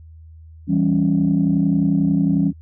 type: chord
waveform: sine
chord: C# diminished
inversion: first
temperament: equal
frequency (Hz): 164.81 / 196 / 277.2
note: E3 / G3 / C#4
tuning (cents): 0 / 0 / 0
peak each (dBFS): -18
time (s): 0.67-2.53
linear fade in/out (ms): 50
effects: tanh soft clip ceiling -7 dBFS + added 80 Hz sine -39 dBFS peak until 2.61 s